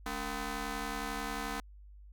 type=ring-modulated tone; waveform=10% pulse; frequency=247.7 Hz; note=B3; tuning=5 cents sharp; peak=-24 dBFS; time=0.06-1.6 s; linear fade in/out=2 ms; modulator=531 Hz; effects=added 50 Hz sine -50 dBFS peak until 2.12 s